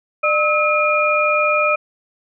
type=tone cluster; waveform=sine; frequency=601 / 1288 / 2423 Hz; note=D5 / E6 / D#7; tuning=+40 / -41 / -47 cents; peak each=-18 dBFS; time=0.23-1.76 s; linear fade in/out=10 ms; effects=none